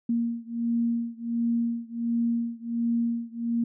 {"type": "beating tone pair", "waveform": "sine", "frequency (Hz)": [233.1, 234.5], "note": ["A#3", "A#3"], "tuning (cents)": [0, 11], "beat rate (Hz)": 1.4, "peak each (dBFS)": [-27, -28], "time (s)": [0.09, 3.64], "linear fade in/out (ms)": 5, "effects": []}